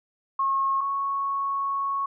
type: tone pair in turn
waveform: sine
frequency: 1086 / 1105 Hz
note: C#6 / C#6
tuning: -36 / -6 cents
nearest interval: unison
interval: 30 cents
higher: second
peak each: -21 / -24 dBFS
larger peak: first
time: 0.39-0.81 / 0.81-2.06 s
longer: second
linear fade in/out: 5 ms
effects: none